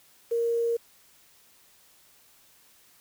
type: tone with quantisation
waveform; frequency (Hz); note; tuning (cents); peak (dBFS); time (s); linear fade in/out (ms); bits
sine; 466.2; A#4; 0; -23; 0.31-0.77; 10; 8
effects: white hiss -59 dBFS RMS until 3 s